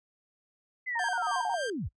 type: linear sweep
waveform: sine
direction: down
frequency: 2059 to 39.8 Hz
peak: -31 dBFS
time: 0.86-1.89 s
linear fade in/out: 20 ms
type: tone with vibrato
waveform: sine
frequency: 823 Hz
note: G#5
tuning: 16 cents flat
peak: -30 dBFS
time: 0.95-1.56 s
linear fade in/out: 10 ms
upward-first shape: square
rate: 11 Hz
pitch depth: 210 cents each way
type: tone with tremolo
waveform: sawtooth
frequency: 1583 Hz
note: G6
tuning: 17 cents sharp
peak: -29 dBFS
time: 0.99-1.7 s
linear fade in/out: 2 ms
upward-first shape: triangle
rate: 3.5 Hz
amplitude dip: 80%
effects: noise-tail reverb RT60 0.1 s tail -23 dB re dry + resampled to 22050 Hz